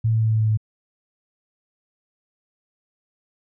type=tone with pitch steps; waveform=sine; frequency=112.3 / 111.52 / 110.75 / 109.99 / 109.23 / 108.47 Hz; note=A2 / A2 / A2 / A2 / A2 / A2; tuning=+36 / +24 / +12 / 0 / -12 / -24 cents; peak=-16 dBFS; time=0.04-0.574 s; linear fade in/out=10 ms; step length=89 ms; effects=none